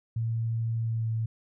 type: tone with pitch glide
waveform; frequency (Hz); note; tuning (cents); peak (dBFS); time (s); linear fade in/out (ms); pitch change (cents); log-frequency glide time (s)
sine; 114.1 to 112.4; A#2 to A2; -37 to +37; -26; 0.16-1.26; 5; -26; 0.81-1.1
effects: none